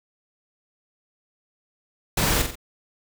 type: noise with echo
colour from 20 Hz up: pink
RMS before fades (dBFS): -22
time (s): 2.17-2.42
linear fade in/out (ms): 5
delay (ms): 45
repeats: 3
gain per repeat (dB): -6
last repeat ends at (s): 2.555
effects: none